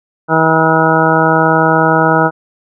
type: harmonic tone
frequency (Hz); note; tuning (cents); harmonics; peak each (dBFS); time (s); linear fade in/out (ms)
160.6; E3; -45; 1 / 2 / 3 / 4 / 5 / 6 / 8 / 9; -16 / -16 / -16 / -16 / -16 / -16 / -16 / -16; 0.28-2.31; 50
effects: none